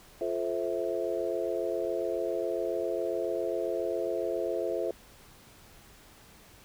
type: chord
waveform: sine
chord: F major seventh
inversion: none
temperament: just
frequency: 349.2 / 436.5 / 523.8 / 654.8 Hz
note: F4 / A4 / C5 / E5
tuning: 0 / -14 / +2 / -12 cents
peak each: -34 dBFS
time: 0.21-4.91 s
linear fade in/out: 2 ms
effects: pink hiss -55 dBFS RMS until 6.64 s